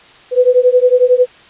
sine beating tone pair, 493.9 / 504.9 Hz, B4 / B4, 0 / +38 cents, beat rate 11 Hz, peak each -10 dBFS, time 0.31-1.27 s, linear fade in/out 50 ms, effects white hiss -42 dBFS RMS until 1.49 s + resampled to 8000 Hz

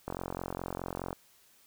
click train, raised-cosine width 1 ms, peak -21 dBFS, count 48, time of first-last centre 0.08-1.129 s, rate 44.8 Hz, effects white hiss -63 dBFS RMS until 1.66 s

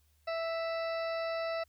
harmonic tone, 659.3 Hz, E5, in tune, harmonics 1 / 2 / 3 / 4 / 6 / 7 / 8, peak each -33 / -41 / -44 / -47 / -50 / -52 / -52 dBFS, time 0.27-1.64 s, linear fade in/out 10 ms, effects added 75 Hz sine -67 dBFS peak until 1.68 s + white hiss -74 dBFS RMS until 1.68 s

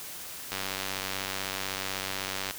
click train, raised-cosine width 0.2 ms, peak -14 dBFS, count 192, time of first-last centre 0.52-2.51 s, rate 96 Hz, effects white hiss -41 dBFS RMS until 2.58 s

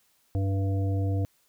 harmonic tone, 97.5 Hz, G2, 9 cents flat, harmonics 1 / 3 / 5 / 7, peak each -24 / -34 / -38 / -41 dBFS, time 0.35-1.25 s, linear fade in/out 0 ms, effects white hiss -67 dBFS RMS until 1.48 s

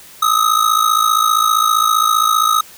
square ring-modulated tone, 1265 Hz, D#6, 28 cents sharp, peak -9 dBFS, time 0.22-2.61 s, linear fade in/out 5 ms, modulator 27.6 Hz, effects white hiss -40 dBFS RMS until 2.77 s

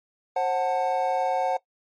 triangle chord, F# diminished, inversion second, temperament just, 532.8 / 740 / 888 Hz, C5 / F#5 / A5, +31 / 0 / +16 cents, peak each -25 / -22 / -27 dBFS, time 0.36-1.57 s, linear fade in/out 5 ms, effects noise-tail reverb RT60 0.1 s tail -19 dB re dry + MP3 48 kbps

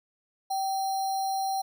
sine tone with sample-and-hold, 773 Hz, G5, 24 cents flat, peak -26 dBFS, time 0.5-1.62 s, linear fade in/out 10 ms, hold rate 4900 Hz, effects none

